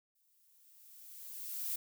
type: noise with exponential growth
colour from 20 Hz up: violet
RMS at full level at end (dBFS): -36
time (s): 0.15-1.76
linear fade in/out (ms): 5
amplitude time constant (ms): 350
effects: none